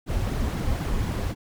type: noise with flanger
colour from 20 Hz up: brown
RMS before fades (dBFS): -26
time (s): 0.06-1.35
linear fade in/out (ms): 50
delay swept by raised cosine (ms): 1.6 to 6.9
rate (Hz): 3.9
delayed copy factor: -0.75
effects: none